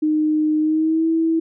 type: tone with pitch glide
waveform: sine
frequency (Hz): 307.4 to 325.7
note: D#4 to E4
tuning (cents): -21 to -21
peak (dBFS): -15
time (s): 0.02-1.4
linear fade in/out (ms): 10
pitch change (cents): +100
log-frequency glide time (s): 0.59-1.07
effects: none